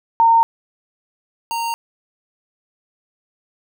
sine / square tone pair in turn, 916 / 925 Hz, A#5 / A#5, -31 / -14 cents, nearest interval unison, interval 17 cents, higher second, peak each -9 / -21 dBFS, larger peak first, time 0.2-0.43 / 1.51-1.74 s, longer neither, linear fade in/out 0 ms, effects none

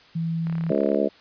sine tone, 164.81 Hz, E3, in tune, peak -23 dBFS, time 0.15-0.72 s, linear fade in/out 10 ms
click train, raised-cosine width 0.5 ms, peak -25 dBFS, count 18, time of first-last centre 0.47-0.946 s, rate 35.7 Hz
harmonic tone, 70.5 Hz, C#2, 30 cents sharp, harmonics 3 / 4 / 5 / 6 / 7 / 8 / 9, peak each -27 / -27 / -27 / -27 / -27 / -27 / -27 dBFS, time 0.69-1.09 s, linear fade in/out 20 ms
effects white hiss -52 dBFS RMS until 1.2 s + resampled to 11025 Hz

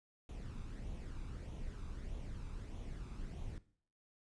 brown noise with flanger, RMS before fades -45 dBFS, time 0.29-3.58 s, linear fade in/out 2 ms, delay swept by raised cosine 0.3 to 0.83 ms, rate 1.6 Hz, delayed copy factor +0.5, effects noise-tail reverb RT60 0.5 s tail -17 dB re dry + resampled to 22050 Hz

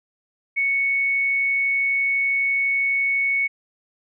sine tone, 2217 Hz, C#7, in tune, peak -18 dBFS, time 0.56-3.48 s, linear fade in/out 20 ms, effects none

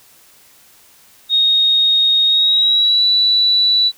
sine tone with pitch glide, 3729 to 3951 Hz, A#7 to B7, 0 to 0 cents, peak -10 dBFS, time 1.29-3.92 s, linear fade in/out 50 ms, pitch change +100 cents, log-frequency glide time 2.26-3.04 s, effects white hiss -48 dBFS RMS until 3.97 s

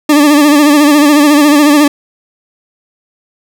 40% pulse tone with vibrato, 293.9 Hz, D4, 1 cent sharp, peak -3 dBFS, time 0.09-1.88 s, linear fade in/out 5 ms, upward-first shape sine, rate 14 Hz, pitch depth 64 cents each way, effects none

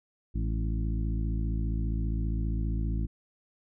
harmonic tone with a mistuned harmonic, 55 Hz, A1, in tune, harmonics 1 / 2 / 3 / 4 / 5 / 6, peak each -28 / -34 / -38 / -40 / -42 / -44 dBFS, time 0.34-3.07 s, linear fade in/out 20 ms, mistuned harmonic 4, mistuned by -45 cents, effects none

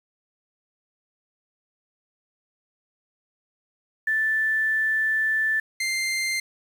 sine / sawtooth tone pair in turn, 1760 / 2093 Hz, A6 / C7, 0 / 0 cents, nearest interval minor third, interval 300 cents, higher second, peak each -20 dBFS, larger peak neither, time 4.07-5.6 / 5.8-6.4 s, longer first, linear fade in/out 5 ms, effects low-pass 11000 Hz 12 dB/octave + 8-bit

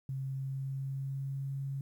sine tone with pitch glide, 134.1 to 137.16 Hz, C3 to C#3, +43 to -18 cents, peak -34 dBFS, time 0.09-1.81 s, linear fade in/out 2 ms, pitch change +39 cents, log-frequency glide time 0.21-1.59 s, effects 11-bit

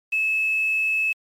sine tone with quantisation, 2600 Hz, E7, 24 cents flat, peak -19 dBFS, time 0.12-1.13 s, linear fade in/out 10 ms, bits 7, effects MP3 64 kbps

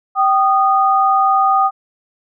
sine tone pair together, 776 / 1231.8 Hz, G5 / D#6, -18 / -18 cents, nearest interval minor sixth, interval 800 cents, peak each -13 dBFS, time 0.15-1.71 s, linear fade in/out 50 ms, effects none

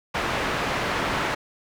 white low-pass noise, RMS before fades -26 dBFS, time 0.14-1.35 s, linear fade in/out 10 ms, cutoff 1800 Hz, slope 12 dB/octave, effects none

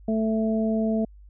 harmonic tone, 220.4 Hz, A3, 3 cents sharp, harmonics 1 / 2 / 3, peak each -22 / -30 / -29 dBFS, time 0.08-1.05 s, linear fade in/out 5 ms, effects added 50 Hz sine -45 dBFS peak until 1.29 s

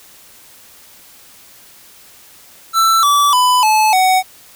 square tone with pitch steps, 1333 / 1153.8 / 998.6 / 864.3 / 748.1 Hz, E6 / D6 / B5 / A5 / F#5, +19 / -31 / +19 / -31 / +19 cents, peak -10 dBFS, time 2.73-4.23 s, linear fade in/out 50 ms, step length 300 ms, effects white hiss -43 dBFS RMS until 4.55 s

